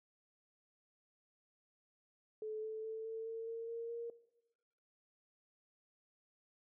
sine tone with pitch steps, 432.9 / 437.7 / 442.5 / 447.4 / 452.3 / 457.3 / 462.4 / 467.5 Hz, A4 / A4 / A4 / A4 / A4 / A#4 / A#4 / A#4, -28 / -9 / +10 / +29 / +48 / -33 / -14 / +5 cents, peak -40 dBFS, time 2.42-4.1 s, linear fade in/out 2 ms, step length 210 ms, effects noise-tail reverb RT60 1.0 s tail -19 dB re dry

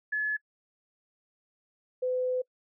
sine tone pair in turn, 1711 / 506.3 Hz, A6 / B4, -49 / +43 cents, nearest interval octave + major sixth, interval 2108 cents, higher first, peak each -26 dBFS, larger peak neither, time 0.12-0.37 / 2.02-2.42 s, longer second, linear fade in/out 10 ms, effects noise-tail reverb RT60 0.1 s tail -25 dB re dry

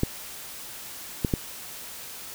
clicks, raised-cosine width 3 ms, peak -9 dBFS, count 3, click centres 0.034 / 1.248 / 1.338 s, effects white hiss -40 dBFS RMS until 2.34 s

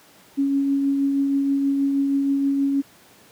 sine tone with tremolo, 277.2 Hz, C#4, in tune, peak -16 dBFS, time 0.37-2.82 s, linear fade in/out 20 ms, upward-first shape triangle, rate 6.3 Hz, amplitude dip 30%, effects pink hiss -51 dBFS RMS until 3.31 s + high-pass 150 Hz 12 dB/octave

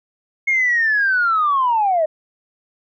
sine linear sweep, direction down, 2170 to 605 Hz, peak -13 dBFS, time 0.47-2.06 s, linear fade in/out 10 ms, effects tanh soft clip ceiling -9 dBFS

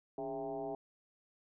sine tone with frequency modulation, 537 Hz, C5, 45 cents sharp, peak -37 dBFS, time 0.18-0.75 s, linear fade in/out 2 ms, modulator 127 Hz, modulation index 2.1, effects none

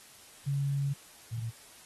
sine tone pair in turn, 140 / 114.24 Hz, C#3 / A#2, +18 / -35 cents, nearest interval major third, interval 353 cents, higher first, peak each -27 / -32 dBFS, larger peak first, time 0.46-0.94 / 1.31-1.51 s, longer first, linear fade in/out 20 ms, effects white hiss -54 dBFS RMS until 1.85 s + AAC 32 kbps

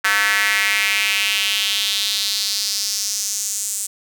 square tone with high-pass filter sweep, 101.9 Hz, G#2, 32 cents flat, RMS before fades -20 dBFS, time 0.04-3.87 s, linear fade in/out 10 ms, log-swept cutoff 1600 to 7900 Hz, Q 3.1, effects none

